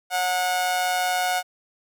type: tone with amplitude modulation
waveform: sawtooth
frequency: 729 Hz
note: F#5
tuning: 26 cents flat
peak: -15 dBFS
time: 0.1-1.43 s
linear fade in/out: 50 ms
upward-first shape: sine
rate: 176 Hz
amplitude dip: 55%
effects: none